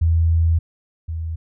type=tone pair in turn; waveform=sine; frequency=82.4 / 81.36 Hz; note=E2 / E2; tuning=0 / -22 cents; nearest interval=unison; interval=22 cents; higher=first; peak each=-13 / -23 dBFS; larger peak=first; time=0.01-0.59 / 1.08-1.36 s; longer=first; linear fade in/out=10 ms; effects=none